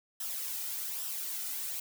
blue noise with flanger, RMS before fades -37 dBFS, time 0.2-1.8 s, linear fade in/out 5 ms, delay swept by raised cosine 0.44 to 1.84 ms, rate 1.2 Hz, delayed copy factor -0.5, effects none

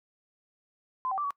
sine tone with pitch steps, 1026 / 770 / 1172 / 1131 Hz, C6 / G5 / D6 / C#6, -34 / -31 / -4 / +34 cents, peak -28 dBFS, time 1.05-1.306 s, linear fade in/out 0 ms, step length 64 ms, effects noise-tail reverb RT60 0.1 s tail -22 dB re dry

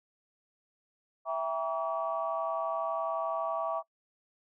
sine chord, E diminished seventh, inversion none, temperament just, 659.3 / 791.1 / 949.3 / 1139.2 Hz, E5 / G5 / Bb5 / Db6, 0 / +16 / +31 / +47 cents, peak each -32 / -38 / -38 / -34 dBFS, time 1.25-3.83 s, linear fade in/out 50 ms, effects noise-tail reverb RT60 0.1 s tail -24 dB re dry + tanh soft clip ceiling -19 dBFS

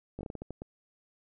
slowing click train, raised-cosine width 2 ms, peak -26 dBFS, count 9, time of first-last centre 0.19-0.619 s, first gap 18 ms, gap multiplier 1.3, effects none

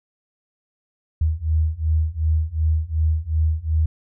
sine beating tone pair, 77.6 / 80.3 Hz, D#2 / E2, -4 / -45 cents, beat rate 2.7 Hz, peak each -21 / -20 dBFS, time 1.21-3.86 s, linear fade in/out 5 ms, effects none

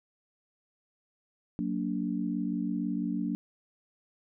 sine chord, Gb augmented, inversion none, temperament just, 185 / 231.2 / 289.1 Hz, Gb3 / Bb3 / D4, 0 / -14 / -27 cents, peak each -33 dBFS, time 1.59-3.35 s, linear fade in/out 0 ms, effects none

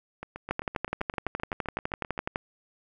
two click trains, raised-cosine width 0.5 ms, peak -13 / -22 dBFS, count 23 / 16, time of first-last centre 0.51-2.359 / 0.23-2.178 s, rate 11.9 / 7.7 Hz, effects none

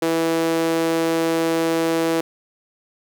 sawtooth tone with high-pass filter, 164.2 Hz, E3, 6 cents flat, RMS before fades -20 dBFS, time 0.02-2.21 s, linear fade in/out 5 ms, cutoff 390 Hz, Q 3.4, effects none

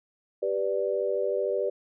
sine chord, G major, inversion none, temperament equal, 392 / 493.9 / 587.3 Hz, G4 / B4 / D5, 0 / 0 / 0 cents, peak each -29 dBFS, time 0.42-1.7 s, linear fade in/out 10 ms, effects none

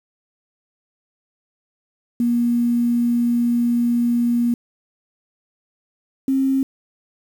sine tone pair in turn, 238 / 268 Hz, A#3 / C4, +36 / +42 cents, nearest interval major second, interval 206 cents, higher second, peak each -15 dBFS, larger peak neither, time 2.2-4.54 / 6.28-6.63 s, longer first, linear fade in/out 2 ms, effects 7-bit

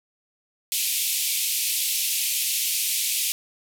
white band-pass noise, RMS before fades -25 dBFS, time 0.72-3.32 s, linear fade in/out 0 ms, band 2300 to 15000 Hz, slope 48 dB/octave, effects none

